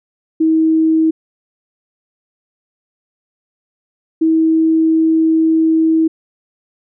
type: tone pair in turn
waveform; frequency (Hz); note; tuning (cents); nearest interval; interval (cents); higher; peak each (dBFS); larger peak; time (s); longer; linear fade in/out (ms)
sine; 319.6 / 321.6; D#4 / E4; +47 / -43; unison; 10; second; -9; neither; 0.4-1.11 / 4.21-6.08; second; 10
effects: none